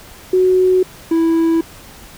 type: tone pair in turn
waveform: sine / triangle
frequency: 370 / 328.9 Hz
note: F#4 / E4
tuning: 0 / -4 cents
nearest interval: major second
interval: 204 cents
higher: first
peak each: -9 dBFS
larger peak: neither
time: 0.33-0.83 / 1.11-1.61 s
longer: neither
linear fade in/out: 5 ms
effects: pink hiss -39 dBFS RMS until 2.17 s